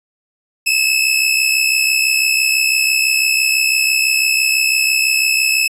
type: tone pair together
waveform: sawtooth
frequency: 2571 / 2637 Hz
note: E7 / E7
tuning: -44 / 0 cents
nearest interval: unison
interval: 44 cents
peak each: -12 dBFS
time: 0.66-5.68 s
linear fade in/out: 10 ms
effects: resampled to 32000 Hz